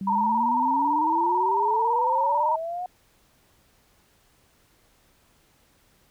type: exponential sweep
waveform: sine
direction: up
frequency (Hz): 190.9 to 735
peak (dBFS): -28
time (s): 0.01-2.86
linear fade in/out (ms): 2
type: tone with vibrato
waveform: sine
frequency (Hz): 931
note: A#5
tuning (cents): -2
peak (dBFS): -20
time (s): 0.07-2.56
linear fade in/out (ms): 5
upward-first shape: square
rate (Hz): 18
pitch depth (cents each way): 56
effects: pink hiss -62 dBFS RMS until 6.1 s